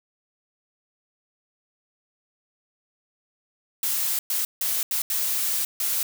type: noise bursts at uneven times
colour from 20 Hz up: blue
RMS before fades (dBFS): -25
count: 6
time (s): 3.83-4.19 / 4.3-4.45 / 4.61-4.83 / 4.91-5.02 / 5.1-5.65 / 5.8-6.03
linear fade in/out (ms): 2
effects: none